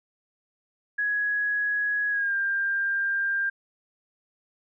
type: tone with pitch glide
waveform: sine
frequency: 1671 to 1594.6 Hz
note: G#6 to G6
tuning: +10 to +29 cents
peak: -23 dBFS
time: 0.98-3.5 s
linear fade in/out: 10 ms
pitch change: -81 cents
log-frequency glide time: 2.1-2.34 s
effects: none